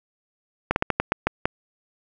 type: slowing click train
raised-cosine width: 0.5 ms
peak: -4 dBFS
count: 8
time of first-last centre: 0.71-1.455 s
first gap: 51 ms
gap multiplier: 1.24
effects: none